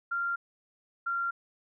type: tone pair in turn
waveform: sine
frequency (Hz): 1388 / 1381.5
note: F6 / F6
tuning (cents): -11 / -19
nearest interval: unison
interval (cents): 8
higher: first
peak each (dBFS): -28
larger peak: neither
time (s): 0.11-0.36 / 1.06-1.31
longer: neither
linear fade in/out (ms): 10
effects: none